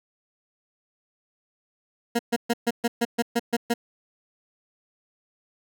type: tone bursts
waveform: 20% pulse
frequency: 235.4 Hz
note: A#3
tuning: 17 cents sharp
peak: -15 dBFS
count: 10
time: 2.15-3.74 s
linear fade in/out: 10 ms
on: 42 ms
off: 130 ms
effects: none